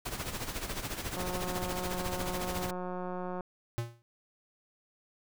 pink noise with tremolo, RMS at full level -35 dBFS, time 0.05-2.71 s, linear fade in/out 10 ms, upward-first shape sine, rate 14 Hz, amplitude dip 65%
click train, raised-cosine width 1 ms, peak -25 dBFS, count 406, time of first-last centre 1.17-3.408 s, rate 181 Hz
square tone with exponential decay, 117.4 Hz, A#2, 13 cents sharp, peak -28 dBFS, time 3.78-4.02 s, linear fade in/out 0 ms, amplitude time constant 51 ms
effects none

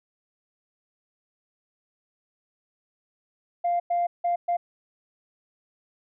sine tone bursts at uneven times, 697 Hz, F5, 4 cents flat, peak -20 dBFS, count 4, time 3.64-3.8 / 3.9-4.07 / 4.24-4.36 / 4.48-4.57 s, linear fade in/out 10 ms, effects tanh soft clip ceiling -18 dBFS

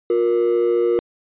triangle ring-modulated tone, 413.6 Hz, G#4, 7 cents flat, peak -9 dBFS, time 0.1-0.99 s, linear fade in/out 0 ms, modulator 57 Hz, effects tanh soft clip ceiling -8 dBFS + resampled to 8000 Hz

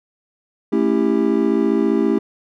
triangle chord, A dominant seventh, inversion none, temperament just, 220 / 275 / 330 / 396 Hz, A3 / C#4 / E4 / G4, 0 / -14 / +2 / +18 cents, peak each -18 dBFS, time 0.72-2.19 s, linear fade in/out 10 ms, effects none

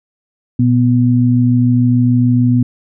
sine tone pair together, 120.07 / 246.9 Hz, B2 / B3, -48 / 0 cents, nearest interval octave, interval 1248 cents, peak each -11 dBFS, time 0.59-2.63 s, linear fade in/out 5 ms, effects none

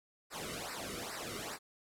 pink noise with flanger, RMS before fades -42 dBFS, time 0.3-1.59 s, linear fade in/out 50 ms, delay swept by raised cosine 0.3 to 1.22 ms, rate 2.4 Hz, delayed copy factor -0.9, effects low-pass 12000 Hz 12 dB/octave

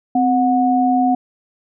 sine tone pair together, 258.4 / 731 Hz, C4 / F#5, -21 / -21 cents, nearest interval octave + tritone, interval 1800 cents, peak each -15 dBFS, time 0.15-1.15 s, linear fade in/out 5 ms, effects none

